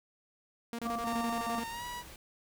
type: tone bursts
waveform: sawtooth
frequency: 233.7 Hz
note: A#3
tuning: 5 cents sharp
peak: -32 dBFS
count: 11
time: 0.73-1.637 s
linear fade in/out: 0 ms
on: 57 ms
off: 28 ms
type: noise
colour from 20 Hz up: pink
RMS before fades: -50 dBFS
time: 0.82-2.16 s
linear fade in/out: 2 ms
type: harmonic tone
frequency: 233.1 Hz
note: A#3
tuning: in tune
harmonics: 1 / 3 / 5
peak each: -37 / -37 / -37 dBFS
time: 0.85-1.6 s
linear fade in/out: 10 ms
type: tone with pitch glide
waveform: sawtooth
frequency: 917 to 971.5 Hz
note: A#5 to B5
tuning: -29 to -29 cents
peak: -35 dBFS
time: 1.03-2.04 s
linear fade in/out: 50 ms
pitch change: +100 cents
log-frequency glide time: 1.69-1.84 s
effects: none